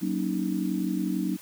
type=chord; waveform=sine; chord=D# minor seventh; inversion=first; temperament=just; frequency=186.68 / 233.3 / 280 / 311.1 Hz; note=F#3 / A#3 / C#4 / D#4; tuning=+16 / +2 / +18 / 0 cents; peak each=-29 / -33 / -32 / -30 dBFS; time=0.01-1.37 s; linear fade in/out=20 ms; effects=white hiss -48 dBFS RMS until 1.41 s